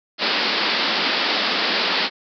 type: band-pass noise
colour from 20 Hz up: white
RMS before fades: -21 dBFS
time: 0.18-2.1 s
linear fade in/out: 50 ms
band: 180 to 5000 Hz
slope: 96 dB/octave
effects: none